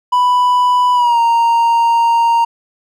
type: tone with pitch glide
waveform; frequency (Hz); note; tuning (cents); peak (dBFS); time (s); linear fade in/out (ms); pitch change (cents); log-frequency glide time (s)
triangle; 990 to 929.1; B5 to A#5; +4 to -6; -7; 0.12-2.45; 10; -110; 0.94-1.19
effects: none